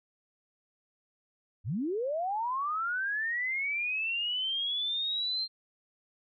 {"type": "linear sweep", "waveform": "sine", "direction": "up", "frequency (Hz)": [77.78, 4186], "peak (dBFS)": -29, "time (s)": [1.64, 5.48], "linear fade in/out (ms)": 50, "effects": []}